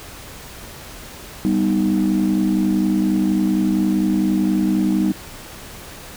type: chord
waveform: sine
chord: G augmented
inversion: none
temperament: equal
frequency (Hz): 196 / 246.9 / 311.1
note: G3 / B3 / D#4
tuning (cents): 0 / 0 / 0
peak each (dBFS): -17 / -21 / -18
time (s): 1.45-5.12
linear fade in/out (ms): 0
effects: tanh soft clip ceiling -9 dBFS + pink hiss -37 dBFS RMS until 6.16 s